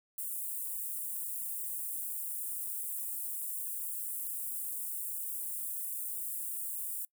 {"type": "high-pass noise", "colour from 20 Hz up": "white", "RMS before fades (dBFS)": -38, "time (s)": [0.18, 7.05], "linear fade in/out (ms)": 2, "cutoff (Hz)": 8400, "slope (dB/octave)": 48, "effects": ["noise-tail reverb RT60 0.1 s tail -24 dB re dry"]}